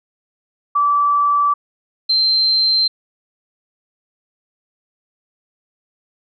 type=tone pair in turn; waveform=sine; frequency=1158 / 4127 Hz; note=D6 / C8; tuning=-25 / -25 cents; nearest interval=octave + minor seventh; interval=2200 cents; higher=second; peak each=-12 dBFS; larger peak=neither; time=0.75-1.54 / 2.09-2.88 s; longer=neither; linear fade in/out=10 ms; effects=none